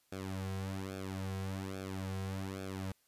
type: tone with flanger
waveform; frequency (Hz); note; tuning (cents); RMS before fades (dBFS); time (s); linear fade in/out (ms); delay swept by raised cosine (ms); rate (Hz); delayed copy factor
sawtooth; 95.7; G2; -41; -40; 0.12-2.92; 5; 1 to 3.4; 1.2; -1
effects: white hiss -73 dBFS RMS until 3.07 s + resampled to 32000 Hz